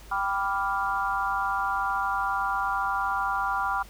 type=chord; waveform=sine; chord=G dominant seventh; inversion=none; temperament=equal; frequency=784 / 987.8 / 1174.7 / 1396.9 Hz; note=G5 / B5 / D6 / F6; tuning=0 / 0 / 0 / 0 cents; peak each=-30 dBFS; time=0.11-3.83 s; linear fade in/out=10 ms; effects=added 50 Hz sine -45 dBFS peak until 3.89 s + pink hiss -51 dBFS RMS until 3.89 s